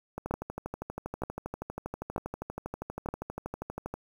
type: two click trains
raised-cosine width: 1 ms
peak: -17 / -21 dBFS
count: 4 / 48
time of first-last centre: 0.31-3.088 / 0.18-3.94 s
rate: 1.08 / 12.5 Hz
effects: 8-bit